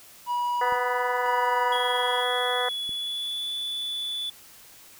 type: tone with tremolo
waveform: triangle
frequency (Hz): 970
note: B5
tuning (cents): -31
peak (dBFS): -22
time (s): 0.26-2.25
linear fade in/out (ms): 50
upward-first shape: square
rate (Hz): 1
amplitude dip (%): 50
type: harmonic tone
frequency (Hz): 247.8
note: B3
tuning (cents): +6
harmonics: 2 / 3 / 4 / 5 / 6 / 7 / 8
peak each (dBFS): -29 / -31 / -32 / -33 / -34 / -34 / -35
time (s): 0.61-2.69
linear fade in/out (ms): 5
type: clicks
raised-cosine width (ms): 3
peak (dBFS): -32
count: 2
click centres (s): 0.724 / 2.893
type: tone with pitch glide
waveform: triangle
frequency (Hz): 3322 to 3465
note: G#7 to A7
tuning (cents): 0 to -27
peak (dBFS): -27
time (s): 1.72-4.3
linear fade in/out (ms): 5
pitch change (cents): +73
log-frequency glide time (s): 1.98-3.51
effects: white hiss -50 dBFS RMS until 4.99 s